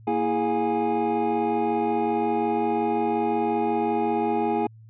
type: tone cluster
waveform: triangle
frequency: 233 / 330.1 / 415.6 / 714 / 826 Hz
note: A#3 / E4 / G#4 / F5 / G#5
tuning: -1 / +2 / +1 / +38 / -10 cents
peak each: -27 / -26 / -25 / -30 / -24 dBFS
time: 0.07-4.67 s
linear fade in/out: 5 ms
effects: added 111 Hz sine -45 dBFS peak until 4.89 s + resampled to 8000 Hz